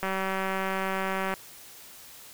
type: click train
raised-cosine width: 0.5 ms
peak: -15 dBFS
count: 251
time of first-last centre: 0.03-1.339 s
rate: 191 Hz
effects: white hiss -48 dBFS RMS until 2.33 s